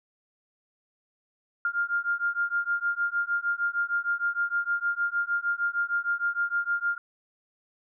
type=beating tone pair; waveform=sine; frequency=1400 / 1406.5 Hz; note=F6 / F6; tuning=+4 / +12 cents; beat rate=6.5 Hz; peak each=-28 dBFS; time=1.65-6.98 s; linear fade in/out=2 ms; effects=none